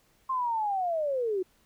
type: linear sweep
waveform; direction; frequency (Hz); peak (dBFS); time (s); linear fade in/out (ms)
sine; down; 1065 to 355.5; -26; 0.29-1.43; 10
effects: pink hiss -66 dBFS RMS until 1.65 s